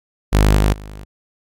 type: tone with level steps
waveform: sawtooth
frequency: 51.2 Hz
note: G#1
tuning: 24 cents flat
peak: -6 / -8 / -28 dBFS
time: 0.32-1.05 s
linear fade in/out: 20 ms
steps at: 0.56 / 0.72 s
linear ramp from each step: 20 ms
effects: AAC 64 kbps